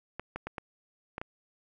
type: clicks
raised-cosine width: 0.5 ms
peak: -21 dBFS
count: 6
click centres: 0.196 / 0.36 / 0.47 / 0.582 / 1.181 / 1.215 s
effects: none